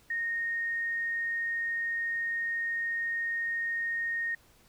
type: tone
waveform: sine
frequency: 1853 Hz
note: A#6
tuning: 11 cents flat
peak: -29 dBFS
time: 0.1-4.35 s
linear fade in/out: 5 ms
effects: pink hiss -62 dBFS RMS until 4.68 s